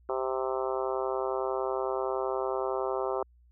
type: harmonic tone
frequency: 130.81 Hz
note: C3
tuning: in tune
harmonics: 3 / 4 / 5 / 6 / 7 / 8 / 9 / 10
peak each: -32 / -34 / -36 / -38 / -39 / -40 / -41 / -42 dBFS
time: 0.09-3.23 s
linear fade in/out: 2 ms
effects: added 60 Hz sine -57 dBFS peak until 3.51 s